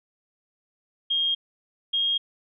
sine tone pair in turn, 3234 / 3248 Hz, G#7 / G#7, -47 / -39 cents, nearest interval unison, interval 8 cents, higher second, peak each -21 dBFS, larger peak neither, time 1.1-1.35 / 1.93-2.18 s, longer neither, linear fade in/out 10 ms, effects none

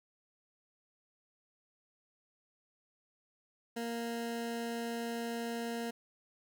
20% pulse tone, 233.1 Hz, A#3, in tune, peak -31 dBFS, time 3.76-5.91 s, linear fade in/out 10 ms, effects none

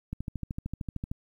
click train, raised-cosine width 5 ms, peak -21 dBFS, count 14, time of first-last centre 0.13-1.115 s, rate 13.2 Hz, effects 10-bit

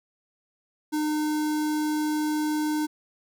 square tone with notch filter, 304.3 Hz, D#4, 38 cents flat, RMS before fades -26 dBFS, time 0.92-2.87 s, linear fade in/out 20 ms, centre 2500 Hz, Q 1.3, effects none

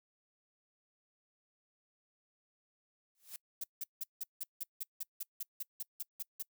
blue noise with exponential growth, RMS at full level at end -42 dBFS, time 3.15-3.36 s, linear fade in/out 1 ms, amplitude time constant 44 ms
violet noise bursts, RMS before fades -39 dBFS, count 15, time 3.61-6.425 s, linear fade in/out 5 ms, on 29 ms, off 170 ms
effects noise-tail reverb RT60 0.1 s tail -25 dB re dry

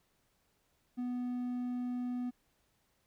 triangle tone, 246.9 Hz, B3, in tune, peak -32 dBFS, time 0.97-2.31 s, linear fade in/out 20 ms, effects pink hiss -75 dBFS RMS until 3.06 s

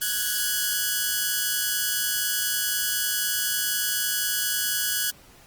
5% pulse tone pair together, 1480 / 1662 Hz, F#6 / G#6, 0 / +1 cents, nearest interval major second, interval 201 cents, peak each -15 dBFS, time 0.01-5.11 s, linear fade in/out 10 ms, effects pink hiss -52 dBFS RMS until 5.46 s + Opus 24 kbps

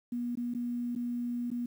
sine tone with dropouts, 241.1 Hz, B3, 41 cents flat, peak -31 dBFS, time 0.12-1.66 s, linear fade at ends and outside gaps 5 ms, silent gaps 0.355-0.372 / 0.539-0.548 / 0.952-0.96 / 1.504-1.514 s, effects 10-bit

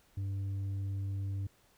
sine tone with tanh clipping, 98 Hz, G2, in tune, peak -34 dBFS, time 0.17-1.47 s, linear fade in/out 5 ms, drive 4 dB, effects pink hiss -67 dBFS RMS until 1.77 s

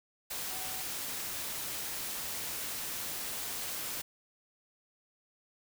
sine tone in noise, 751 Hz, F#5, 26 cents sharp, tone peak -48 dBFS, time 0.5-0.83 s, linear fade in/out 10 ms, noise white, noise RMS -38 dBFS, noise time 0.3-4.02 s, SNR -13 dB, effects none

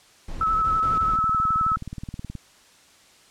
brown noise bursts, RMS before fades -32 dBFS, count 5, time 0.28-1.164 s, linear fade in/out 5 ms, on 160 ms, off 21 ms
sine tone with vibrato, 1302 Hz, E6, 22 cents flat, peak -19 dBFS, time 0.41-1.76 s, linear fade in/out 2 ms, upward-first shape sine, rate 12 Hz, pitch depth 26 cents each way
click train, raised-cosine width 5 ms, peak -21 dBFS, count 26, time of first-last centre 1.03-2.353 s, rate 18.9 Hz
effects white hiss -54 dBFS RMS until 3.3 s + low-pass 8000 Hz 12 dB/octave

